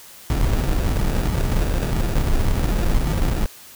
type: noise with sample-and-hold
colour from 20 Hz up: brown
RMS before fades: -19 dBFS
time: 0.3-3.46 s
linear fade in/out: 0 ms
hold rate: 1050 Hz
effects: white hiss -43 dBFS RMS until 3.75 s